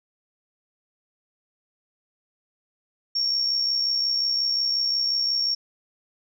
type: tone with amplitude modulation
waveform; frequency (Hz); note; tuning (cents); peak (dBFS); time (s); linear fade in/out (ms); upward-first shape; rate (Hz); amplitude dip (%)
sine; 5510; F8; -24; -18; 3.15-5.55; 10; sine; 65.6; 50
effects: tanh soft clip ceiling -14 dBFS